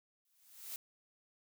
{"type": "noise with exponential growth", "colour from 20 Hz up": "blue", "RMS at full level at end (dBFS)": -41, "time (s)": [0.25, 0.76], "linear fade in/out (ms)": 2, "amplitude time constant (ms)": 110, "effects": []}